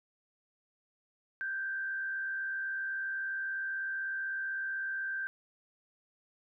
sine tone with frequency modulation, 1568 Hz, G6, in tune, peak -33 dBFS, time 1.41-5.27 s, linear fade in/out 0 ms, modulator 67.8 Hz, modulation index 0.53, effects none

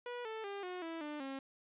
sawtooth tone with pitch steps, 486.9 / 441.4 / 400.1 / 362.7 / 328.7 / 298 / 270.1 Hz, B4 / A4 / G4 / F#4 / E4 / D4 / C#4, -25 / +5 / +35 / -34 / -5 / +25 / -45 cents, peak -37 dBFS, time 0.06-1.39 s, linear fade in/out 2 ms, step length 190 ms, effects resampled to 8000 Hz + 13-bit

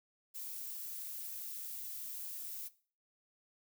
violet noise, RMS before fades -44 dBFS, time 0.34-2.69 s, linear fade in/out 20 ms, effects noise-tail reverb RT60 0.4 s tail -17 dB re dry

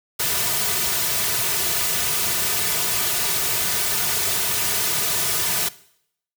white noise with comb filter, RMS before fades -22 dBFS, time 0.19-5.69 s, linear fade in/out 10 ms, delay 3.7 ms, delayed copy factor -0.95, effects noise-tail reverb RT60 0.7 s tail -19 dB re dry

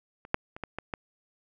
clicks, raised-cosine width 0.5 ms, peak -30 / -8 / -26 / -19 / -19 / -17 dBFS, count 6, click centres 0.251 / 0.344 / 0.565 / 0.637 / 0.786 / 0.938 s, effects none

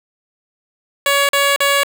10% pulse tone bursts, 562 Hz, C#5, 24 cents sharp, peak -4 dBFS, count 3, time 1.06-1.834 s, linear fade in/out 2 ms, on 230 ms, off 42 ms, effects none

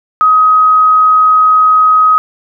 sine tone, 1262 Hz, D#6, 24 cents sharp, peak -4 dBFS, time 0.21-2.18 s, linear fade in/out 0 ms, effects none

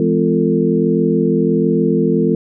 sine tone cluster, 167.3 / 208.7 / 254.9 / 346.7 / 446.8 Hz, E3 / G#3 / C4 / F4 / A4, +26 / +9 / -45 / -13 / +27 cents, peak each -18 dBFS, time 0-2.35 s, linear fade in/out 2 ms, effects none

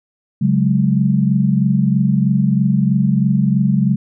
sine chord, C# suspended fourth, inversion none, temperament just, 138.59 / 184.79 / 207.9 Hz, C#3 / F#3 / G#3, 0 / -2 / +2 cents, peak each -16 dBFS, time 0.41-3.96 s, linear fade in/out 10 ms, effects none

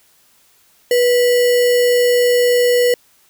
sine tone with sample-and-hold, 488.3 Hz, B4, 20 cents flat, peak -10 dBFS, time 0.91-2.94 s, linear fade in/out 2 ms, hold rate 2450 Hz, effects white hiss -54 dBFS RMS until 3.29 s

